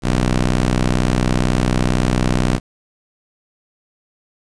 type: ring-modulated tone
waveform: 15% pulse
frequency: 62.1 Hz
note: B1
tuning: 10 cents sharp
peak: -5 dBFS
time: 0.02-2.6 s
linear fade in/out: 50 ms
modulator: 82.1 Hz
effects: resampled to 22050 Hz + 7-bit